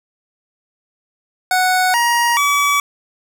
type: tone with pitch steps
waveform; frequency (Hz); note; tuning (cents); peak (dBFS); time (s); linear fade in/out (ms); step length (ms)
25% pulse; 739 / 947 / 1143; F#5 / A#5 / D6; -2 / +27 / -47; -9; 1.51-2.8; 2; 430
effects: none